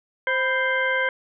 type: harmonic tone with a mistuned harmonic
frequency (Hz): 523.3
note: C5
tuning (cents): 0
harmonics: 1 / 2 / 3 / 4 / 6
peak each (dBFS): -26 / -29 / -23 / -26 / -36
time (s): 0.27-1.09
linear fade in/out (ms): 2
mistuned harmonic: 2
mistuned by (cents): -89
effects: none